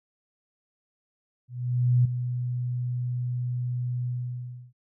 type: tone with ADSR envelope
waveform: sine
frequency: 123.47 Hz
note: B2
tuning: in tune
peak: -16 dBFS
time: 1.48-4.73 s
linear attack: 570 ms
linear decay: 6 ms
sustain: -10 dB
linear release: 660 ms
effects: none